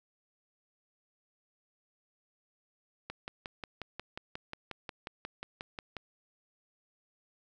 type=click train; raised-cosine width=0.3 ms; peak=-23 dBFS; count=17; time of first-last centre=3.1-5.967 s; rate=5.58 Hz; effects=none